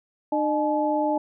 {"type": "tone cluster", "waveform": "sine", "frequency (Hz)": [302.6, 608, 856], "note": ["D#4", "D#5", "A5"], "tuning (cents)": [-48, -40, -48], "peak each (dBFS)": -25, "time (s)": [0.32, 1.18], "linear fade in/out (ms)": 5, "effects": []}